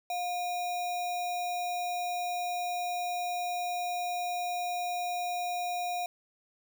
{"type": "tone with sample-and-hold", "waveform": "sine", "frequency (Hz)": 710, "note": "F5", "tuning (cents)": 28, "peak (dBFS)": -30, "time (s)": [0.1, 6.06], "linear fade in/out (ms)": 2, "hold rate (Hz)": 3150, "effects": []}